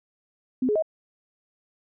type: tone with pitch steps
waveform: sine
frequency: 256.2 / 420.3 / 633 Hz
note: C4 / G#4 / D#5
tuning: -36 / +21 / +30 cents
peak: -20 dBFS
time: 0.62-0.824 s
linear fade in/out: 5 ms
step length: 68 ms
effects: none